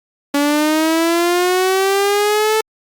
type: linear sweep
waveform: sawtooth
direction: up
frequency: 283.2 to 440.1 Hz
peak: -9 dBFS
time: 0.34-2.61 s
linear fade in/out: 5 ms
effects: Opus 48 kbps